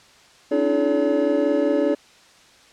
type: tone cluster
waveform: triangle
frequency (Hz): 276 / 301 / 337.7 / 427 / 569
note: C#4 / D4 / E4 / G#4 / C#5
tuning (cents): -7 / +43 / +42 / +48 / +45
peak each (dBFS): -24 / -20 / -26 / -22 / -20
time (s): 0.51-1.95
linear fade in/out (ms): 10
effects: white hiss -51 dBFS RMS until 2.72 s + low-pass 6000 Hz 12 dB/octave